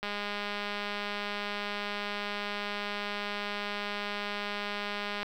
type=click train; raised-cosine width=0.3 ms; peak=-19 dBFS; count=1067; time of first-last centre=0.03-5.23 s; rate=205 Hz; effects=9-bit